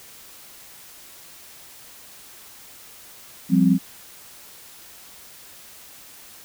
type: chord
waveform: sine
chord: F suspended second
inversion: none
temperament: just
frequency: 174.61 / 196.44 / 261.9 Hz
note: F3 / G3 / C4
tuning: 0 / +4 / +2 cents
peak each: -18 dBFS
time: 3.49-3.79 s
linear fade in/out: 50 ms
effects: white hiss -45 dBFS RMS until 6.44 s